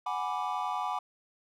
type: chord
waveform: triangle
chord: G# half-diminished seventh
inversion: third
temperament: equal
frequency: 740 / 830.6 / 987.8 / 1174.7 Hz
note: F#5 / G#5 / B5 / D6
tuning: 0 / 0 / 0 / 0 cents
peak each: -34 dBFS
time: 0.06-0.99 s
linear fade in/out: 5 ms
effects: none